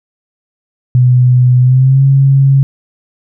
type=tone with pitch glide; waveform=sine; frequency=125.2 to 136.53 Hz; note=B2 to C#3; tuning=+24 to -26 cents; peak=-4 dBFS; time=0.95-2.63 s; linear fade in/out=0 ms; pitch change=+150 cents; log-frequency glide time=1.6-2.03 s; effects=none